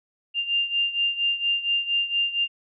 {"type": "beating tone pair", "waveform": "sine", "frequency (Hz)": [2794, 2798.3], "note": ["F7", "F7"], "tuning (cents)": [0, 3], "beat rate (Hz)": 4.3, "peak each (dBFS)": [-23, -27], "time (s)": [0.34, 2.48], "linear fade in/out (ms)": 50, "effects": []}